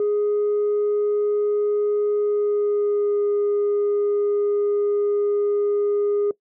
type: tone with pitch glide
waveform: sine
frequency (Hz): 415.3 to 410.3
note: G#4 to G#4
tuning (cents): 0 to -21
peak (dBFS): -16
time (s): 0-6.31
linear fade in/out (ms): 2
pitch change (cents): -21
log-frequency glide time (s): 2.17-3.23
effects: noise-tail reverb RT60 0.1 s tail -21 dB re dry + tanh soft clip ceiling -16 dBFS